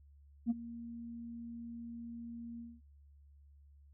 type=tone with ADSR envelope; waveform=sine; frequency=233.8 Hz; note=A#3; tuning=5 cents sharp; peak=-25 dBFS; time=0.46-2.81 s; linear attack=44 ms; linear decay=24 ms; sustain=-18 dB; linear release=220 ms; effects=tanh soft clip ceiling -26 dBFS + added 71 Hz sine -58 dBFS peak until 3.93 s